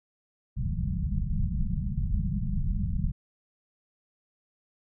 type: low-pass noise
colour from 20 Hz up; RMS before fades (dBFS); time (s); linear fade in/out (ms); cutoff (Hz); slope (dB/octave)
pink; -28; 0.56-3.12; 20; 210; 96
effects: none